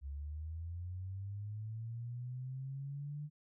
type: linear sweep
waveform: sine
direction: up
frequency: 67.7 to 149.9 Hz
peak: -40 dBFS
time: 0.01-3.3 s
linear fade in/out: 50 ms
effects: none